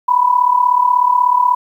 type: tone with amplitude modulation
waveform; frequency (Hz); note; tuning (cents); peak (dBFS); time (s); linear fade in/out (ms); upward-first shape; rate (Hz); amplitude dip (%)
sine; 987.8; B5; 0; -6; 0.08-1.55; 10; sine; 36.4; 75
effects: 8-bit

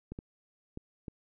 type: clicks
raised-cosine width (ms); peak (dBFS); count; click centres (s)
3; -27; 4; 0.12 / 0.189 / 0.774 / 1.082
effects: none

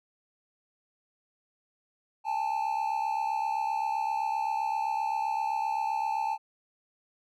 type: tone pair together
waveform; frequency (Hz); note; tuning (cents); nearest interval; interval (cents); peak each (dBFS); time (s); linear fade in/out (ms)
triangle; 814.3 / 882; G#5 / A5; -34 / +4; minor second; 138; -30 / -27; 2.24-6.38; 50
effects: none

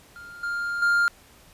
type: tone with level steps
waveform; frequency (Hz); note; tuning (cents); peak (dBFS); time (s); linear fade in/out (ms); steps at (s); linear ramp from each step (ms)
triangle; 1402; F6; +6; -38 / -24 / -16; 0.16-1.08; 0; 0.43 / 0.82; 5
effects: pink hiss -53 dBFS RMS until 1.53 s + resampled to 32000 Hz

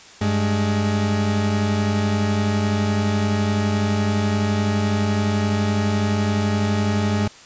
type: tone pair together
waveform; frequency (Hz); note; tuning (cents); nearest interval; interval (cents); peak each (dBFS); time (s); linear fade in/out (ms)
40% pulse; 98.9 / 209.6; G2 / G#3; +16 / +16; octave + minor second; 1300; -20; 0.21-7.28; 5
effects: white hiss -44 dBFS RMS until 7.45 s + resampled to 16000 Hz

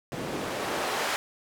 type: noise with band-pass filter sweep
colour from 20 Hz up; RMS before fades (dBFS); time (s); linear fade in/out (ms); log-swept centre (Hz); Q
white; -31; 0.12-1.16; 0; 200 to 1000; 0.74
effects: none

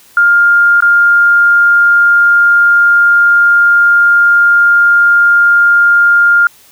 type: tone with dropouts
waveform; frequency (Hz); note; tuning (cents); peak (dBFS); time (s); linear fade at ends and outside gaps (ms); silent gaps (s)
sine; 1405; F6; +10; -4; 0.17-6.47; 2; 0.805-0.823
effects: white hiss -43 dBFS RMS until 6.71 s

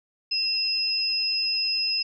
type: tone pair together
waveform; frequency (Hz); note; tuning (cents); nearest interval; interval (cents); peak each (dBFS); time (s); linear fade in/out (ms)
sine; 2700 / 5097; E7 / D#8; +41 / +41; major seventh; 1100; -31 / -23; 0.31-2.03; 10
effects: none

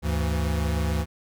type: tone cluster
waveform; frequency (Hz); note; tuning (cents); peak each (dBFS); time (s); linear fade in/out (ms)
square; 74.4 / 101 / 165.3; D2 / G#2 / E3; +23 / -48 / +5; -25 / -32 / -31; 0.02-1.06; 50
effects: none

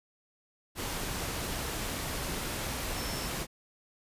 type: tone in noise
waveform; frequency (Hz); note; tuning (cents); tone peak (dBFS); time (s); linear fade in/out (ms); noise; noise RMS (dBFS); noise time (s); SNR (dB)
sine; 5370; E8; +31; -43; 2.94-3.31; 50; pink; -35; 0.75-3.47; -11
effects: resampled to 32000 Hz

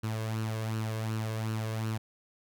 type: tone with flanger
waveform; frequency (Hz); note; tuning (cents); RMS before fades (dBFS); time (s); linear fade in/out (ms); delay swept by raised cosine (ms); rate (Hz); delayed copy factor
sawtooth; 110.4; A2; +6; -33; 0.03-1.98; 10; 0.7 to 1.9; 2.7; +0.55
effects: none

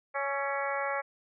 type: harmonic tone with a mistuned harmonic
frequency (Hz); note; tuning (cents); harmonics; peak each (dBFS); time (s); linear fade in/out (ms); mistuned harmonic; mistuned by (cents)
278.9; C#4; +11; 2 / 3 / 4 / 5 / 6 / 7 / 8; -34 / -36 / -37 / -38 / -39 / -39 / -40; 0.14-1.02; 20; 5; -40
effects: none

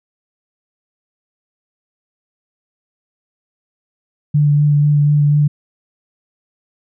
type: tone with vibrato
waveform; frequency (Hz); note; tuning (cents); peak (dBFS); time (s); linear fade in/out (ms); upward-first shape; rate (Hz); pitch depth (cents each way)
sine; 146.83; D3; 0; -9; 4.34-5.48; 10; sine; 4.1; 15
effects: none

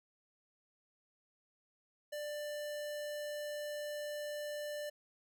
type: tone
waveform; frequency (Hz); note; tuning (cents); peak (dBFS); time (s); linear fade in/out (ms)
square; 592; D5; +14; -40; 2.12-4.9; 10
effects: none

